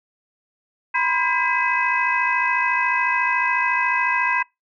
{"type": "tone cluster", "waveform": "sine", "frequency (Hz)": [970, 1024, 1607, 2010, 2554], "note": ["B5", "C6", "G6", "B6", "D#7"], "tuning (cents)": [-31, -38, 43, 30, 45], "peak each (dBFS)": -24, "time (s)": [0.94, 4.43], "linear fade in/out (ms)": 10, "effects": ["noise-tail reverb RT60 0.2 s tail -26 dB re dry", "tanh soft clip ceiling -6 dBFS"]}